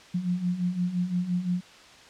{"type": "beating tone pair", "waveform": "sine", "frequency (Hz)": [174.61, 180.41], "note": ["F3", "F#3"], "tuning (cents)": [0, -43], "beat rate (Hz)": 5.8, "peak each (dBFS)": [-31, -26], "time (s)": [0.14, 1.61], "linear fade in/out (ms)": 10, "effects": ["white hiss -50 dBFS RMS until 2.09 s", "low-pass 5000 Hz 12 dB/octave"]}